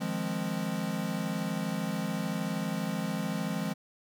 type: chord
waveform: square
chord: F minor seventh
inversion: third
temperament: equal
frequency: 155.56 / 174.61 / 207.7 / 261.6 Hz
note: Eb3 / F3 / Ab3 / C4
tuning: 0 / 0 / 0 / 0 cents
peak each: -40 / -35 / -35 / -39 dBFS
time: 0-3.74 s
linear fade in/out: 20 ms
effects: none